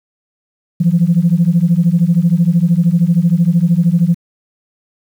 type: beating tone pair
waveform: sine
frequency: 164.81 / 177.81 Hz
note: E3 / F3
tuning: 0 / +31 cents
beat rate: 13 Hz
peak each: -11 dBFS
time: 0.8-4.15 s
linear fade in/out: 10 ms
effects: tanh soft clip ceiling -2 dBFS + 7-bit